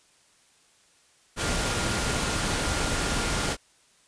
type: tone in noise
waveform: sine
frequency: 1409 Hz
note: F6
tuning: 15 cents sharp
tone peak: -37 dBFS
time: 1.36-3.57 s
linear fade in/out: 50 ms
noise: pink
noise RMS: -27 dBFS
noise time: 1.36-3.57 s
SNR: -13 dB
effects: white hiss -61 dBFS RMS until 4.07 s + resampled to 22050 Hz